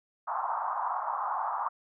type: band-pass noise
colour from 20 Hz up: pink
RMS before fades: -32 dBFS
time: 0.27-1.69 s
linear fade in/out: 10 ms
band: 780 to 1200 Hz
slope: 48 dB/octave
effects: none